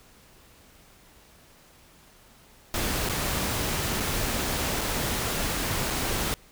pink noise with dropouts, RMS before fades -28 dBFS, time 2.74-6.34 s, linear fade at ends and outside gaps 0 ms, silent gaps 3.089-3.096 / 4.001-4.005 / 4.81-4.814 / 5.902-5.906 s, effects pink hiss -55 dBFS RMS until 6.51 s

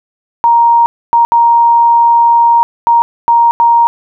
sine tone bursts at uneven times, 936 Hz, A#5, 7 cents sharp, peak -4 dBFS, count 6, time 0.44-0.86 / 1.13-1.25 / 1.32-2.63 / 2.87-3.02 / 3.28-3.51 / 3.6-3.87 s, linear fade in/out 0 ms, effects none

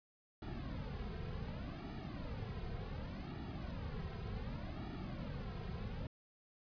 brown noise with flanger, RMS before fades -44 dBFS, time 0.42-6.07 s, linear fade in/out 2 ms, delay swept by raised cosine 1.9 to 3.5 ms, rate 0.67 Hz, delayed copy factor -0.85, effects resampled to 11025 Hz

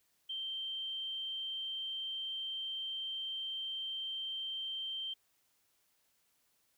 sine tone, 3136 Hz, G7, in tune, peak -37 dBFS, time 0.29-5.14 s, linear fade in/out 10 ms, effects white hiss -75 dBFS RMS until 6.77 s

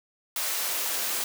white noise with high-pass filter sweep, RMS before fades -29 dBFS, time 0.36-1.24 s, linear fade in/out 2 ms, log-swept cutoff 610 to 270 Hz, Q 0.78, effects none

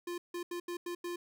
square tone bursts at uneven times, 349.2 Hz, F4, in tune, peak -37 dBFS, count 6, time 0.07-0.18 / 0.34-0.43 / 0.51-0.6 / 0.68-0.77 / 0.86-0.95 / 1.04-1.16 s, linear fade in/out 5 ms, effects none

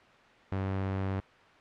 sawtooth tone, 96.2 Hz, G2, 32 cents flat, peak -26 dBFS, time 0.52-1.2 s, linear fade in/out 0 ms, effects white hiss -56 dBFS RMS until 1.6 s + low-pass 2000 Hz 12 dB/octave

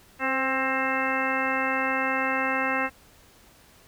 harmonic tone with a mistuned harmonic, 264.8 Hz, C4, 21 cents sharp, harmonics 1 / 2 / 3 / 4 / 5 / 6 / 7 / 8 / 10, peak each -32 / -32 / -32 / -32 / -32 / -32 / -32 / -32 / -32 dBFS, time 0.19-2.9 s, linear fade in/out 50 ms, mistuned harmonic 2, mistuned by -18 cents, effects pink hiss -55 dBFS RMS until 3.87 s

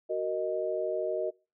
sine chord, D# minor, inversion first, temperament equal with one note detuned, 373.6 / 466.2 / 622.3 Hz, F#4 / A#4 / D#5, +17 / 0 / 0 cents, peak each -33 / -34 / -31 dBFS, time 0.09-1.31 s, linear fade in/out 20 ms, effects noise-tail reverb RT60 0.3 s tail -24 dB re dry

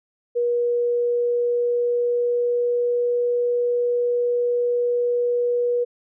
sine tone with pitch glide, 480 to 483.9 Hz, B4 to B4, -49 to -35 cents, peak -18 dBFS, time 0.35-5.85 s, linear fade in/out 20 ms, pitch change +14 cents, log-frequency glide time 0.67-3.28 s, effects none

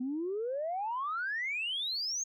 sine exponential sweep, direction up, 244.2 to 6600 Hz, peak -31 dBFS, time 0-2.24 s, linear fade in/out 10 ms, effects tanh soft clip ceiling -27 dBFS

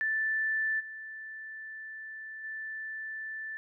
sine tone with level steps, 1761 Hz, A6, 1 cent sharp, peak -27 / -40 / -36 dBFS, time 0.01-3.57 s, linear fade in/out 0 ms, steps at 0.79 / 2.43 s, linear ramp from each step 20 ms, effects none

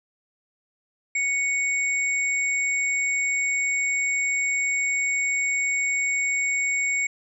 sine tone pair together, 2217 / 7457 Hz, C#7 / A#8, 0 / 0 cents, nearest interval octave + major sixth, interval 2100 cents, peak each -22 / -29 dBFS, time 1.15-7.07 s, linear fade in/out 5 ms, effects none

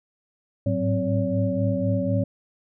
sine tone cluster, 104.6 / 108.6 / 184.9 / 263.1 / 567 Hz, G#2 / A2 / F#3 / C4 / C#5, +13 / -22 / -1 / +10 / +39 cents, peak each -27 dBFS, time 0.66-2.24 s, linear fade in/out 5 ms, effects none

